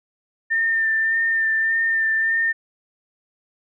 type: tone with vibrato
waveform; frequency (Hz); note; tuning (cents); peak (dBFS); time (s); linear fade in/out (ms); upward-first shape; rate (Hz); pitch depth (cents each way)
sine; 1800; A6; +39; -17; 0.5-2.53; 20; sine; 1.7; 19
effects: none